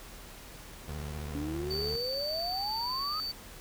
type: tone with vibrato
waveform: 25% pulse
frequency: 74.6 Hz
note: D2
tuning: 28 cents sharp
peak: -33 dBFS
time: 0.88-1.96 s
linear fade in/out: 5 ms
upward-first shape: square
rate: 15 Hz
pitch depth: 75 cents each way
type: exponential sweep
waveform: sine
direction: up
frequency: 281.7 to 1282 Hz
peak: -34 dBFS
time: 1.35-3.2 s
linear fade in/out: 0 ms
type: tone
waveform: triangle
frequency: 4567 Hz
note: D8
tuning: 49 cents flat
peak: -32 dBFS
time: 1.7-3.32 s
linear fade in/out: 10 ms
effects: added 40 Hz sine -52 dBFS peak until 3.6 s + pink hiss -49 dBFS RMS until 3.6 s